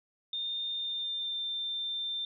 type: tone with pitch glide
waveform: sine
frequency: 3628 to 3580 Hz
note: A#7 to A7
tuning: -48 to +29 cents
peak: -32 dBFS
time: 0.33-2.25 s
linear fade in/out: 2 ms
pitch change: -23 cents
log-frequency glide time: 0.69-1.43 s
effects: none